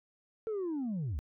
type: linear sweep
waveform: sine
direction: down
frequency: 453.9 to 59.4 Hz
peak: -30 dBFS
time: 0.47-1.19 s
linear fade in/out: 0 ms
effects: tanh soft clip ceiling -31 dBFS